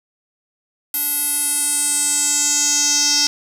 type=tone with band-pass filter sweep; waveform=square; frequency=291 Hz; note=D4; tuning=16 cents flat; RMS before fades=-18 dBFS; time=0.94-3.27 s; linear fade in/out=2 ms; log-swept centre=12000 to 5500 Hz; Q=5.7; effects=7-bit